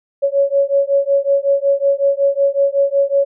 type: beating tone pair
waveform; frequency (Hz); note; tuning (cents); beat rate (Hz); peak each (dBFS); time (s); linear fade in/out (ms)
sine; 554.4 / 559.8; C#5 / C#5; 0 / +17; 5.4; -15; 0.22-3.25; 20
effects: none